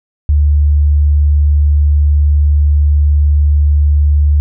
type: tone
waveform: sine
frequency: 73.42 Hz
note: D2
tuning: in tune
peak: -6 dBFS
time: 0.29-4.4 s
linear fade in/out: 0 ms
effects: none